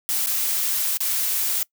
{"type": "noise with dropouts", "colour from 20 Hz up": "blue", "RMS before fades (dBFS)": -23, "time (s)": [0.09, 1.63], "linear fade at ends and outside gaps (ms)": 0, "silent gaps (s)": [[0.261, 0.271], [0.971, 1.005]], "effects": ["noise-tail reverb RT60 0.1 s tail -23 dB re dry"]}